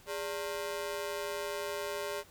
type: ring-modulated tone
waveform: sawtooth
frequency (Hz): 495.8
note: B4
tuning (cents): +7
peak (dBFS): -28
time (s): 0.06-2.24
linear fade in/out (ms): 50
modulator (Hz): 85.8
effects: pink hiss -58 dBFS RMS until 2.3 s